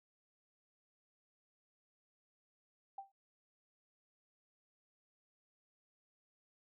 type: tone with exponential decay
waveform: sine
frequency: 784 Hz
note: G5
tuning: in tune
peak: -40 dBFS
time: 2.98-3.12 s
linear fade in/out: 5 ms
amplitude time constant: 29 ms
effects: none